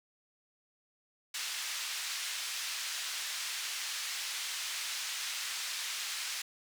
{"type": "band-pass noise", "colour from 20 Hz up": "white", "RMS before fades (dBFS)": -38, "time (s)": [1.34, 6.42], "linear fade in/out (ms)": 5, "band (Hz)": [1600, 6000], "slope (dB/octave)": 12, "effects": []}